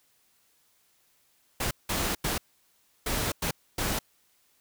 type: noise bursts at uneven times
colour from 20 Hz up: pink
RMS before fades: -29 dBFS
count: 6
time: 1.6-1.71 / 1.89-2.15 / 2.24-2.38 / 3.06-3.32 / 3.42-3.51 / 3.78-3.99 s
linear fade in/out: 5 ms
effects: white hiss -67 dBFS RMS until 4.6 s